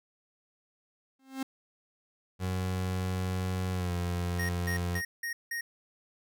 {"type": "tone with exponential growth", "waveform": "45% pulse", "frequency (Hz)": 265.9, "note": "C4", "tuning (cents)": 28, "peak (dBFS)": -29, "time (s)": [1.19, 1.43], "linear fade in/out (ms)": 5, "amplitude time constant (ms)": 51}
{"type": "tone with pitch glide", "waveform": "30% pulse", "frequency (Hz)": [92.5, 88.02], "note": ["F#2", "F2"], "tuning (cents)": [0, 14], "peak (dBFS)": -27, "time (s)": [2.39, 5.02], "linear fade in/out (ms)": 50, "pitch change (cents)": -86, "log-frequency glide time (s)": [3.72, 3.93]}
{"type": "tone bursts", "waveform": "square", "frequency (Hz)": 1864.7, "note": "A#6", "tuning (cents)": 0, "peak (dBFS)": -33, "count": 5, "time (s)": [4.39, 5.61], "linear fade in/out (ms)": 5, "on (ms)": 100, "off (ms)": 180}
{"effects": []}